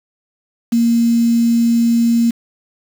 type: tone with quantisation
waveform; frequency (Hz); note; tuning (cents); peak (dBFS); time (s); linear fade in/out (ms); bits
sine; 233.1; A#3; 0; -10; 0.72-2.31; 10; 5
effects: none